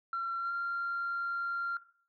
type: tone with pitch glide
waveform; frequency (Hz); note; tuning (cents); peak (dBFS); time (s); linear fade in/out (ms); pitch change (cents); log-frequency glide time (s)
sine; 1362 to 1385; F6 to F6; -44 to -15; -30; 0.13-1.77; 2; +29; 0.38-0.53
effects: noise-tail reverb RT60 0.5 s tail -17 dB re dry + tanh soft clip ceiling -28 dBFS